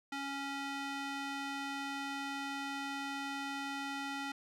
square tone with band-pass filter, 277.4 Hz, C#4, 1 cent sharp, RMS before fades -40 dBFS, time 0.12-4.32 s, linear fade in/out 5 ms, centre 2000 Hz, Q 0.61, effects none

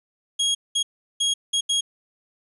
sawtooth tone bursts at uneven times, 3286 Hz, G#7, 19 cents flat, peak -16 dBFS, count 5, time 0.39-0.55 / 0.75-0.83 / 1.2-1.34 / 1.53-1.61 / 1.69-1.81 s, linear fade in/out 10 ms, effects resampled to 24000 Hz

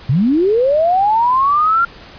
sine linear sweep, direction up, 115.1 to 1396.9 Hz, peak -10 dBFS, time 0.09-1.85 s, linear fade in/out 5 ms, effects pink hiss -38 dBFS RMS until 2.18 s + resampled to 11025 Hz

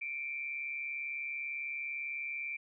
sine tone with amplitude modulation, 2349 Hz, D7, in tune, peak -33 dBFS, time 0.01-2.57 s, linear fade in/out 10 ms, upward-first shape sine, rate 140 Hz, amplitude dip 65%, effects none

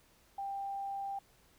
sine tone, 791 Hz, G5, 15 cents sharp, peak -36 dBFS, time 0.38-1.19 s, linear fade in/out 5 ms, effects pink hiss -66 dBFS RMS until 1.58 s

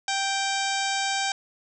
harmonic tone with a mistuned harmonic, 784 Hz, G5, in tune, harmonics 1 / 2 / 3 / 4 / 5 / 6 / 7 / 8 / 9 / 10, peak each -28 / -31 / -33 / -34 / -35 / -36 / -36 / -37 / -38 / -38 dBFS, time 0.08-1.32 s, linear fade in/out 2 ms, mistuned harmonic 5, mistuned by -66 cents, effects none

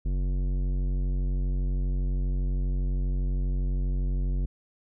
sine tone with tanh clipping, 46.25 Hz, F#1, in tune, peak -26 dBFS, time 0.05-4.46 s, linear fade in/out 10 ms, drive 14 dB, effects none

